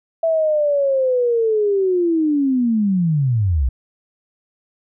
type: linear sweep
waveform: sine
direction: down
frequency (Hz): 662 to 57.4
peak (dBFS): -14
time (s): 0.23-3.69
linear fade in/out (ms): 5
effects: none